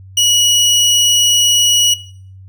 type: tone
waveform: 25% pulse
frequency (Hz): 2918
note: F#7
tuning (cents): -25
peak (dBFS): -6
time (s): 0.17-1.94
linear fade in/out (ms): 5
effects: noise-tail reverb RT60 0.5 s tail -17 dB re dry + added 95 Hz sine -34 dBFS peak until 2.48 s